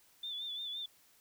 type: tone with vibrato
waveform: sine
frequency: 3521 Hz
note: A7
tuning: in tune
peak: -38 dBFS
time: 0.23-0.86 s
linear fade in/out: 5 ms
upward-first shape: sine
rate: 5.8 Hz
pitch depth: 54 cents each way
effects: white hiss -66 dBFS RMS until 1.2 s